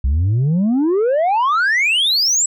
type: exponential sweep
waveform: sine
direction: up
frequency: 61.74 to 7902 Hz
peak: -10 dBFS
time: 0.04-2.46 s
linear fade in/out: 5 ms
effects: tanh soft clip ceiling -12 dBFS